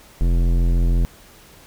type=tone with tanh clipping; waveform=sine; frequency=43 Hz; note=F1; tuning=26 cents flat; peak=-16 dBFS; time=0.21-1.05 s; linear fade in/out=0 ms; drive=16 dB; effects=pink hiss -47 dBFS RMS until 1.66 s